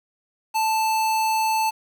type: tone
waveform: square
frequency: 880 Hz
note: A5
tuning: in tune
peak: -20 dBFS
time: 0.54-1.71 s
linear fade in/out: 20 ms
effects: 8-bit